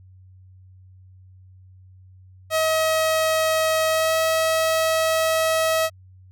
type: tone with pitch glide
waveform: sawtooth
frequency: 637 to 642.9 Hz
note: D#5 to E5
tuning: +41 to -43 cents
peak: -14 dBFS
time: 2.5-5.9 s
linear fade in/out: 50 ms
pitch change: +16 cents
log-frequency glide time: 3.88-4.15 s
effects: added 93 Hz sine -45 dBFS peak until 6.31 s + MP3 96 kbps